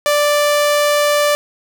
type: tone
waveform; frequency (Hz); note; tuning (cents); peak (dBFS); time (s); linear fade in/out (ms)
sawtooth; 587.3; D5; 0; -8; 0.06-1.35; 0
effects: none